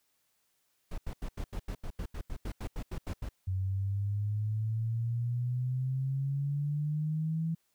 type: noise bursts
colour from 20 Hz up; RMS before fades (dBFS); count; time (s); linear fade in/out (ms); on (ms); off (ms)
brown; -36; 16; 0.91-3.29; 5; 70; 84
type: exponential sweep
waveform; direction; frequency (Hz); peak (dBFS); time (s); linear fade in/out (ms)
sine; up; 93 to 164.81; -29; 3.47-7.55; 10
effects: white hiss -75 dBFS RMS until 7.74 s